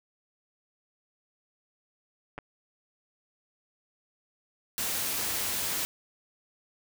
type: clicks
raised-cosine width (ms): 0.5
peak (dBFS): -24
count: 2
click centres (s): 2.38 / 2.387
type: noise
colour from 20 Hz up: white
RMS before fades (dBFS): -31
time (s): 4.78-5.85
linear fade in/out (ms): 0
effects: none